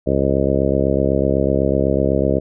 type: harmonic tone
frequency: 68 Hz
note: C#2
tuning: 33 cents flat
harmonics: 1 / 2 / 3 / 4 / 5 / 6 / 7 / 8 / 9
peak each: -23 / -23 / -23 / -23 / -23 / -23 / -23 / -23 / -23 dBFS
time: 0.06-2.4 s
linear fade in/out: 20 ms
effects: none